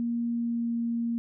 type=tone with pitch glide; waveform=sine; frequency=235.3 to 233.4 Hz; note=A#3 to A#3; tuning=+16 to +2 cents; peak=-26 dBFS; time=0-1.18 s; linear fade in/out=0 ms; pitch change=-14 cents; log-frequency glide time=0.28-0.75 s; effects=none